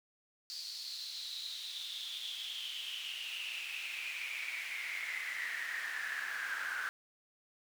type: noise with high-pass filter sweep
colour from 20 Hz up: brown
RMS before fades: -41 dBFS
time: 0.5-6.89 s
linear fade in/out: 0 ms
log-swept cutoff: 4600 to 1500 Hz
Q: 8.6
effects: none